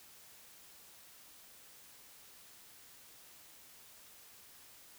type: silence
effects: white hiss -58 dBFS RMS until 4.98 s